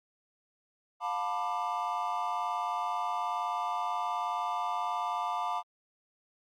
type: chord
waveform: triangle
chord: B half-diminished seventh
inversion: second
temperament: just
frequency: 711.2 / 889 / 987.8 / 1185.3 Hz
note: F5 / A5 / B5 / D6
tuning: +31 / +18 / 0 / +16 cents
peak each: -34 dBFS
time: 1-5.63 s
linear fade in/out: 50 ms
effects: Opus 48 kbps